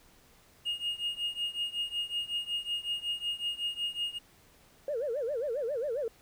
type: tone with tremolo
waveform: triangle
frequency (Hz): 2852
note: F7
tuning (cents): +36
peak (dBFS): -25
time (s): 0.65-4.19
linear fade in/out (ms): 20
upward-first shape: triangle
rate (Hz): 5.4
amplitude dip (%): 95
type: tone with vibrato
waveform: sine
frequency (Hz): 520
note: C5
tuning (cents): -11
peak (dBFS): -29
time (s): 4.88-6.08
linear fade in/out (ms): 2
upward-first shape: sine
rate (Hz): 7.4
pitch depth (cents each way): 260
effects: tanh soft clip ceiling -25 dBFS + pink hiss -61 dBFS RMS until 6.21 s